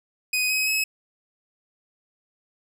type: tone with pitch steps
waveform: sawtooth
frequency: 2501 / 2536 / 2571 Hz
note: D#7 / D#7 / E7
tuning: +8 / +32 / -44 cents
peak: -18 dBFS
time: 0.33-0.84 s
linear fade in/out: 5 ms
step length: 170 ms
effects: none